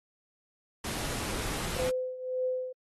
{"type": "noise", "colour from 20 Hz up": "pink", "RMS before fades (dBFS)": -35, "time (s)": [0.84, 1.9], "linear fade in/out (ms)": 5}
{"type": "tone with tremolo", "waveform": "sine", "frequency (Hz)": 510, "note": "C5", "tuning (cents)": -44, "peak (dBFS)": -26, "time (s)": [1.76, 2.73], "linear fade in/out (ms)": 10, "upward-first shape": "triangle", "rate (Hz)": 1.8, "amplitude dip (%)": 80}
{"effects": ["AAC 32 kbps"]}